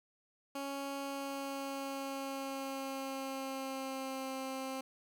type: tone with pitch glide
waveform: 15% pulse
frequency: 277.2 to 264.7 Hz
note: C#4 to C4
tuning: 0 to +20 cents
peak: -32 dBFS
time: 0.55-4.81 s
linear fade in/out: 5 ms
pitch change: -80 cents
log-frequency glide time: 0.98-4.34 s
effects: none